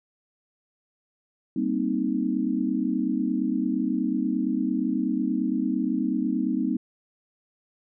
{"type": "chord", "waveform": "sine", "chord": "C minor seventh", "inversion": "second", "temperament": "equal", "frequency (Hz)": [196, 233.1, 261.6, 311.1], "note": ["G3", "Bb3", "C4", "Eb4"], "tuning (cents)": [0, 0, 0, 0], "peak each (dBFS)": [-30, -28, -27, -28], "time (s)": [1.56, 6.77], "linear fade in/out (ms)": 5, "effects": []}